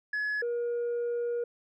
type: tone pair in turn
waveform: sine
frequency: 1697 / 476.2 Hz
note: G#6 / A#4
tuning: +37 / +37 cents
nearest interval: octave + minor seventh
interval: 2200 cents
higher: first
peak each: -26 dBFS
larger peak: neither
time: 0.13-0.42 / 0.42-1.44 s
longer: second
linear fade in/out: 5 ms
effects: tanh soft clip ceiling -27 dBFS